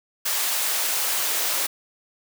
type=noise with high-pass filter sweep; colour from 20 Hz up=white; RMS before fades=-24 dBFS; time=0.25-1.67 s; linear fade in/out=10 ms; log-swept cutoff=710 to 390 Hz; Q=0.8; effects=none